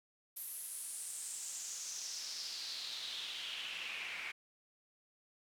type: noise with band-pass filter sweep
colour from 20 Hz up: pink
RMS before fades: -44 dBFS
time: 0.36-4.32 s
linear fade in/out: 10 ms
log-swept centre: 12000 to 2200 Hz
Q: 4.1
effects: none